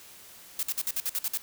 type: noise bursts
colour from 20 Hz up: blue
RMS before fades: -29 dBFS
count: 9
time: 0.59-1.374 s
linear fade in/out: 2 ms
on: 40 ms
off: 53 ms
effects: white hiss -50 dBFS RMS until 1.42 s